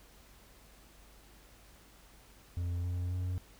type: tone with pitch steps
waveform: triangle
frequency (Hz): 87.31 / 88.99 / 90.7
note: F2 / F2 / F#2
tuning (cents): 0 / +33 / -34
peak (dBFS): -30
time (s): 2.57-3.38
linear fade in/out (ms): 0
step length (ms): 270
effects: added 50 Hz sine -60 dBFS peak until 3.59 s + pink hiss -60 dBFS RMS until 3.59 s